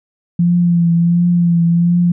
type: tone with vibrato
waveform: sine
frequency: 171.8 Hz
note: F3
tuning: 28 cents flat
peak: -9 dBFS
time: 0.39-2.12 s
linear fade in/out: 5 ms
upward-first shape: triangle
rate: 1.4 Hz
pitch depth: 38 cents each way
effects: none